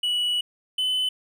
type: tone pair in turn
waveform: triangle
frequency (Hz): 2941 / 3022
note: F#7 / F#7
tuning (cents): -11 / +36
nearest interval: unison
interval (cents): 47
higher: second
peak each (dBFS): -20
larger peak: neither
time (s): 0.03-0.41 / 0.78-1.09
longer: first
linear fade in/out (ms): 5
effects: none